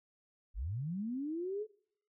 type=linear sweep; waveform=sine; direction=up; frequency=38.39 to 440 Hz; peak=-35 dBFS; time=0.54-1.67 s; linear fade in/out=50 ms; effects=noise-tail reverb RT60 0.7 s tail -24 dB re dry